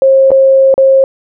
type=tone with dropouts; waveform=sine; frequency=536 Hz; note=C5; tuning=42 cents sharp; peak=-3 dBFS; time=0.02-1.04 s; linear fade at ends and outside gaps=1 ms; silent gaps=0.306-0.316 / 0.741-0.779 s; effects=none